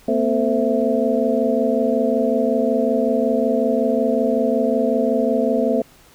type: tone cluster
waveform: sine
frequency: 230 / 255.4 / 444.8 / 518 / 662 Hz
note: A#3 / C4 / A4 / C5 / E5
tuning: -23 / -42 / +19 / -17 / +7 cents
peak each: -22 dBFS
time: 0.08-5.82 s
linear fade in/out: 5 ms
effects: pink hiss -50 dBFS RMS until 6.14 s